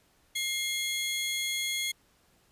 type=tone pair together; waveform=sawtooth; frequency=2120 / 3340 Hz; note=C7 / G#7; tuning=+22 / +9 cents; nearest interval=minor sixth; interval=787 cents; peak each=-29 / -29 dBFS; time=0.35-1.92 s; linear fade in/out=10 ms; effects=pink hiss -66 dBFS RMS until 2.51 s + resampled to 32000 Hz